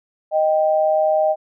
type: tone pair together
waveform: sine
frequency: 622.3 / 784 Hz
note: D#5 / G5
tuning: 0 / 0 cents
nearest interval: major third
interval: 400 cents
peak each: -15 / -20 dBFS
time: 0.31-1.36 s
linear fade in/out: 50 ms
effects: none